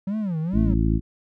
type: tone with vibrato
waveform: triangle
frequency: 185 Hz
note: F#3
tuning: in tune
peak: -21 dBFS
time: 0.07-0.74 s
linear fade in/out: 5 ms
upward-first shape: sine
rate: 2.3 Hz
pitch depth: 290 cents each way
type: harmonic tone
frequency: 55 Hz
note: A1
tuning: in tune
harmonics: 1 / 2 / 3 / 4 / 5 / 6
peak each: -21 / -24 / -26 / -27 / -28 / -29 dBFS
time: 0.52-1.01 s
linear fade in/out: 50 ms
effects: none